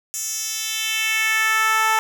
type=tone with high-pass filter sweep; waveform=10% pulse; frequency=440 Hz; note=A4; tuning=in tune; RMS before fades=-21 dBFS; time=0.14-1.99 s; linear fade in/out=0 ms; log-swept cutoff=7200 to 900 Hz; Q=2; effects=none